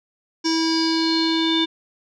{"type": "tone with low-pass filter sweep", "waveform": "square", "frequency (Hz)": 325.3, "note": "E4", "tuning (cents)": -23, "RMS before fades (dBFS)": -20, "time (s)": [0.44, 1.66], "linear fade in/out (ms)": 20, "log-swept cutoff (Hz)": [5600, 3500], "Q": 9.6, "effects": []}